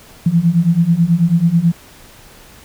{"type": "beating tone pair", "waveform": "sine", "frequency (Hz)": [163.9, 173.1], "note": ["E3", "F3"], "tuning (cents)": [-10, -15], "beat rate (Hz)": 9.2, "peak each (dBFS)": [-14, -12], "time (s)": [0.26, 1.72], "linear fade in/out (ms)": 5, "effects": ["pink hiss -42 dBFS RMS until 2.64 s"]}